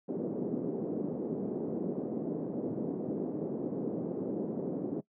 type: band-pass noise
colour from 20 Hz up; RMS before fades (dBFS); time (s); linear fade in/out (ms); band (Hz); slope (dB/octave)
white; -35; 0.08-5.01; 10; 170 to 420; 24
effects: noise-tail reverb RT60 0.1 s tail -20 dB re dry